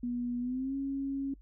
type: tone with pitch glide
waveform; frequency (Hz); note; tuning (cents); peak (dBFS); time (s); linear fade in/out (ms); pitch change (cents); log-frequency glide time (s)
sine; 242.8 to 274.1; B3 to C#4; -29 to -19; -31; 0.03-1.34; 5; +210; 0.4-0.75
effects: noise-tail reverb RT60 0.1 s tail -22 dB re dry + added 49 Hz sine -52 dBFS peak until 1.41 s